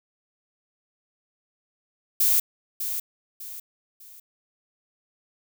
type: noise with echo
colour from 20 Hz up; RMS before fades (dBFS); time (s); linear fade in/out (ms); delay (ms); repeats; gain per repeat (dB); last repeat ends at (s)
violet; -20; 2.2-2.4; 5; 600; 3; -9; 4.2
effects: none